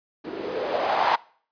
violet noise with low-pass filter sweep, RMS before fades -25 dBFS, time 0.24-1.16 s, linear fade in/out 10 ms, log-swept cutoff 310 to 970 Hz, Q 4, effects noise-tail reverb RT60 0.5 s tail -23 dB re dry + resampled to 11025 Hz

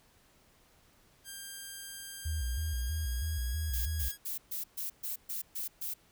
5% pulse tone with pitch glide, 1595 to 1650.3 Hz, G6 to G#6, +30 to -11 cents, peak -32 dBFS, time 1.24-4.18 s, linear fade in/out 50 ms, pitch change +59 cents, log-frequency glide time 2.25-3.54 s
sine tone with vibrato, 69.3 Hz, C#2, in tune, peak -31 dBFS, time 2.25-4.09 s, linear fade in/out 10 ms, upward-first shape square, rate 3.1 Hz, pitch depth 220 cents each way
violet noise bursts, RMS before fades -37 dBFS, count 9, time 3.73-5.94 s, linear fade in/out 10 ms, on 130 ms, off 130 ms
effects pink hiss -65 dBFS RMS until 6.11 s

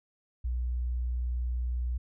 sine tone, 61 Hz, B1, 21 cents flat, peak -28 dBFS, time 0.44-1.98 s, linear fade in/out 10 ms, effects none

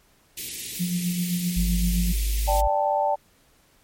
white band-stop noise, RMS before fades -33 dBFS, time 0.37-2.61 s, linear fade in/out 5 ms, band 440 to 2000 Hz, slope 48 dB/octave
sine tone with tremolo, 176.4 Hz, F3, 18 cents sharp, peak -21 dBFS, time 0.79-2.13 s, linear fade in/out 20 ms, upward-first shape sine, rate 7.7 Hz, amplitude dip 50%
sine tone, 51.91 Hz, G#1, in tune, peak -21 dBFS, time 1.56-2.68 s, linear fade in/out 10 ms
sine chord, D suspended fourth, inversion none, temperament just, 587.3 / 783.1 / 881 Hz, D5 / G5 / A5, 0 / -2 / +2 cents, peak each -24 dBFS, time 2.47-3.16 s, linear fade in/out 20 ms
effects pink hiss -60 dBFS RMS until 3.83 s + MP3 64 kbps

